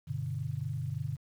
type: chord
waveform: sine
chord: G major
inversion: none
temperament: equal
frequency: 98 / 123.47 / 146.83 Hz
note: G2 / B2 / D3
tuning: 0 / 0 / 0 cents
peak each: -39 / -36 / -36 dBFS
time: 0.07-1.17 s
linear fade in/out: 20 ms
effects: 10-bit